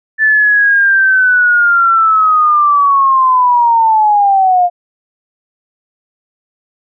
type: linear sweep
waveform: sine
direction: down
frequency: 1759 to 698.5 Hz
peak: -6 dBFS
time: 0.18-4.7 s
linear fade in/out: 50 ms
effects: none